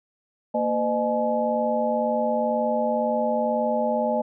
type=tone cluster; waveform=sine; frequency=232.1 / 508 / 610 / 849 Hz; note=A#3 / B4 / D#5 / G#5; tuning=-7 / +49 / -34 / +38 cents; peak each=-27 / -28 / -24 / -27 dBFS; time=0.54-4.22 s; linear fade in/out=10 ms; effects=none